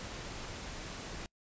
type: noise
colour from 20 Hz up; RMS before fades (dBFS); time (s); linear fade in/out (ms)
pink; -43; 0-1.26; 0
effects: noise-tail reverb RT60 0.1 s tail -26 dB re dry + resampled to 16000 Hz